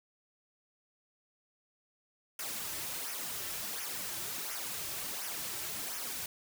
white noise with flanger, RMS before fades -39 dBFS, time 2.39-6.26 s, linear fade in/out 2 ms, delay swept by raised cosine 0.24 to 4.24 ms, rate 1.4 Hz, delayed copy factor -0.65, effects none

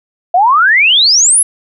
sine exponential sweep, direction up, 681 to 11175 Hz, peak -5 dBFS, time 0.34-1.43 s, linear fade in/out 5 ms, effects none

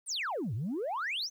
sine exponential two-way sweep, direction down then up, 9940 to 98 to 6430 Hz, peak -30 dBFS, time 0.06-1.3 s, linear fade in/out 50 ms, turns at 0.54 s, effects tanh soft clip ceiling -29 dBFS + 11-bit

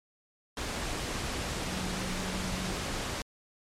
sine tone in noise, 185 Hz, F#3, in tune, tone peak -37 dBFS, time 1.67-2.72 s, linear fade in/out 2 ms, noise pink, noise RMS -34 dBFS, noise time 0.57-3.22 s, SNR -6 dB, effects low-pass 8000 Hz 12 dB/octave + MP3 64 kbps

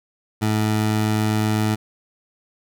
20% pulse tone, 107.8 Hz, A2, 35 cents flat, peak -13 dBFS, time 0.41-1.76 s, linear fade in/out 20 ms, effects none

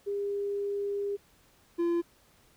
sine / triangle tone pair in turn, 403.4 / 342 Hz, G4 / F4, +50 / -36 cents, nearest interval minor third, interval 286 cents, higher first, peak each -29 / -23 dBFS, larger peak second, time 0.06-1.17 / 1.78-2.02 s, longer first, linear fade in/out 20 ms, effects pink hiss -63 dBFS RMS until 2.56 s

